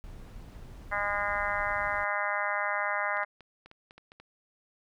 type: noise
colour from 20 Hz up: brown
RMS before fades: -45 dBFS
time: 0.04-2.04 s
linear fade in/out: 0 ms
type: harmonic tone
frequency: 204.2 Hz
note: G#3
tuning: 29 cents flat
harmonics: 3 / 4 / 5 / 6 / 7 / 8 / 9 / 10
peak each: -36 / -36 / -36 / -36 / -36 / -36 / -36 / -36 dBFS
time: 0.91-3.25 s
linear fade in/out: 20 ms
type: clicks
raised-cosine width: 0.3 ms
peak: -34 dBFS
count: 9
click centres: 3.171 / 3.234 / 3.407 / 3.66 / 3.714 / 3.909 / 3.98 / 4.119 / 4.2 s
effects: none